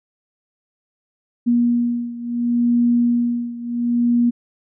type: beating tone pair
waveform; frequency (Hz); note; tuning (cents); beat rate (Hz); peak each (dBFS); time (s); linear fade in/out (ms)
sine; 238.7 / 239.41; A#3 / A#3; +41 / +46; 0.71; -17 / -20; 1.46-4.31; 20
effects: none